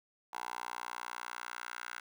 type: tone with high-pass filter sweep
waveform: 10% pulse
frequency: 60 Hz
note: B1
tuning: 49 cents flat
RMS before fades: -43 dBFS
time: 0.33-2 s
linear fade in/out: 5 ms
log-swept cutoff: 900 to 1400 Hz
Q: 2.9
effects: none